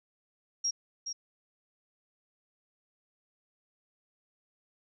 sine tone with echo, 5610 Hz, F8, 7 cents sharp, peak -27 dBFS, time 0.64-0.71 s, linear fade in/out 10 ms, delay 420 ms, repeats 1, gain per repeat -7 dB, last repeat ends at 1.13 s, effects none

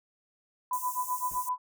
sine tone with tremolo, 1000 Hz, B5, 21 cents sharp, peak -26 dBFS, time 0.71-1.58 s, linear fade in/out 2 ms, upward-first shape sine, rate 7.8 Hz, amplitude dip 95%
white high-pass noise, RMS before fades -39 dBFS, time 0.73-1.49 s, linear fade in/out 2 ms, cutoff 6300 Hz, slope 48 dB/octave
brown noise with exponential decay, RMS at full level -42 dBFS, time 1.31-1.46 s, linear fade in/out 2 ms, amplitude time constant 32 ms
effects none

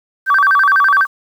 sine tone with vibrato, 1333 Hz, E6, 19 cents sharp, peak -7 dBFS, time 0.26-1.07 s, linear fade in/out 50 ms, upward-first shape square, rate 12 Hz, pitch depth 270 cents each way, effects tanh soft clip ceiling -4 dBFS + 7-bit

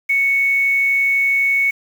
sine tone with quantisation, 2217 Hz, C#7, in tune, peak -13 dBFS, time 0.09-1.71 s, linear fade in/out 10 ms, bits 6, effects none

